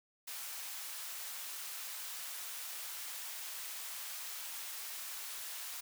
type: high-pass noise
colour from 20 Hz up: white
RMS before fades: -44 dBFS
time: 0.27-5.81 s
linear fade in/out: 10 ms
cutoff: 850 Hz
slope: 12 dB/octave
effects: none

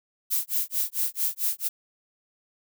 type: noise with tremolo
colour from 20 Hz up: violet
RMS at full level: -24 dBFS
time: 0.3-1.69 s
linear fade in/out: 20 ms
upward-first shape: sine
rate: 4.5 Hz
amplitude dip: 100%
effects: none

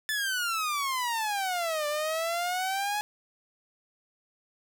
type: exponential two-way sweep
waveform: sawtooth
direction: down then up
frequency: 1760 to 587.3 to 845 Hz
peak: -24 dBFS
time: 0.09-3.01 s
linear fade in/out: 0 ms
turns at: 1.87 s
effects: none

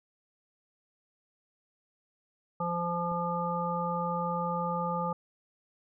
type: harmonic tone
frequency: 172.8 Hz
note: F3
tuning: 18 cents flat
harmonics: 1 / 3 / 5 / 7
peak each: -34 / -35 / -34 / -34 dBFS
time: 2.6-5.13 s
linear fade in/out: 5 ms
type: click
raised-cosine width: 3 ms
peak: -37 dBFS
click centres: 3.117 s
effects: none

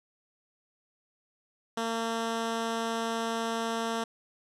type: tone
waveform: 10% pulse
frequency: 228 Hz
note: A#3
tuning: 38 cents flat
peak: -21 dBFS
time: 1.77-4.04 s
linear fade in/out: 5 ms
effects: low-pass 9000 Hz 12 dB/octave

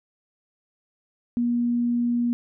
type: tone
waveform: sine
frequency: 239.3 Hz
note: A#3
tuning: 46 cents sharp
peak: -20 dBFS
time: 1.37-2.33 s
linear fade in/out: 0 ms
effects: none

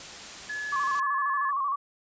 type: noise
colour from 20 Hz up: white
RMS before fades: -41 dBFS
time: 0-1 s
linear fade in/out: 2 ms
type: tone with pitch glide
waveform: sine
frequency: 1707 to 1719.9 Hz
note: G#6 to A6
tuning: +47 to -40 cents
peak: -31 dBFS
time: 0.49-1.51 s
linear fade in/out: 10 ms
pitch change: +13 cents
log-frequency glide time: 0.89-1.35 s
type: tone with vibrato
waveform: sine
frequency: 1108.7 Hz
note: C#6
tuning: in tune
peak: -25 dBFS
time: 0.72-1.76 s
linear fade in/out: 10 ms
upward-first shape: square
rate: 13 Hz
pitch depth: 60 cents each way
effects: resampled to 16000 Hz

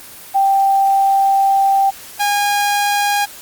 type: tone pair in turn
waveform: sine / sawtooth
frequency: 784 / 816.9 Hz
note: G5 / G#5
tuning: 0 / -29 cents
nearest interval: minor second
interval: 71 cents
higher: second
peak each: -10 dBFS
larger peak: neither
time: 0.34-1.91 / 2.19-3.26 s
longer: first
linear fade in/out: 20 ms
effects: white hiss -36 dBFS RMS until 3.41 s + Opus 24 kbps

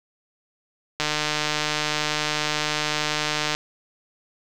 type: click train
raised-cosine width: 0.2 ms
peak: -6 dBFS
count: 386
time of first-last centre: 1-3.55 s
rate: 151 Hz
effects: none

